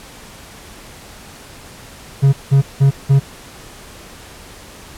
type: tone bursts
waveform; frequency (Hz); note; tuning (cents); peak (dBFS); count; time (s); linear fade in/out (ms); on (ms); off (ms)
triangle; 137.6; C#3; -12; -5; 4; 2.22-3.2; 20; 110; 180
effects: pink hiss -38 dBFS RMS until 4.97 s + low-pass 12000 Hz 12 dB/octave